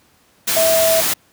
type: tone in noise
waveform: sine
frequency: 652 Hz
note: E5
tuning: 19 cents flat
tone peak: -13 dBFS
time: 0.56-1.01 s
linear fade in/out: 10 ms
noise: white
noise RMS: -18 dBFS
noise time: 0.47-1.14 s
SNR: +2 dB
effects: pink hiss -55 dBFS RMS until 1.32 s + high-pass 80 Hz 12 dB/octave